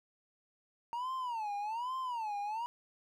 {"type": "tone with vibrato", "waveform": "triangle", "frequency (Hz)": 921, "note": "A#5", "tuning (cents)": -21, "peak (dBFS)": -33, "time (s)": [0.93, 2.66], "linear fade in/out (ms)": 0, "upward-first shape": "sine", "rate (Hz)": 1.2, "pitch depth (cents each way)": 220, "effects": []}